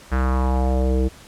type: tone with low-pass filter sweep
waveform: square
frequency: 64.7 Hz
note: C2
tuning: 19 cents flat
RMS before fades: -19 dBFS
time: 0.11-1.09 s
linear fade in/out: 20 ms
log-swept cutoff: 1600 to 390 Hz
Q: 3
effects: pink hiss -45 dBFS RMS until 1.27 s + low-pass 11000 Hz 12 dB/octave